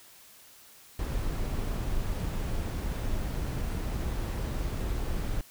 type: noise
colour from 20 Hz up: brown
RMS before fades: -31 dBFS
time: 0.99-5.41 s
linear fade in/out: 2 ms
effects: white hiss -54 dBFS RMS until 5.5 s